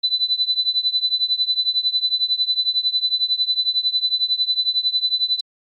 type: tone with tremolo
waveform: sine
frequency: 4000 Hz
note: B7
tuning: 21 cents sharp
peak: -13 dBFS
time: 0.03-5.41 s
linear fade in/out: 10 ms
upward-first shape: triangle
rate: 11 Hz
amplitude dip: 95%
effects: AAC 64 kbps

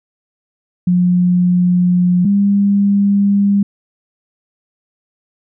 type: tone pair in turn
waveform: sine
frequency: 178.7 / 200.6 Hz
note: F3 / G3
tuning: +40 / +40 cents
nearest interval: major second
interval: 200 cents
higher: second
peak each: -9 dBFS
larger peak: neither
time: 0.87-2.25 / 2.25-3.63 s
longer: neither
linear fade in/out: 5 ms
effects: none

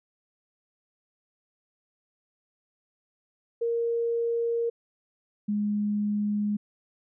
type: tone pair in turn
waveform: sine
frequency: 466.2 / 207.7 Hz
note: A#4 / G#3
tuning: 0 / 0 cents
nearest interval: octave + major second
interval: 1400 cents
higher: first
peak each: -24 dBFS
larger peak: neither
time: 3.61-4.7 / 5.48-6.57 s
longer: neither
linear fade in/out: 10 ms
effects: none

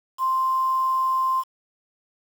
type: tone with quantisation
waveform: sine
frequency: 1046.5 Hz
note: C6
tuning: in tune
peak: -19 dBFS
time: 0.18-1.44 s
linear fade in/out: 50 ms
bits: 7
effects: none

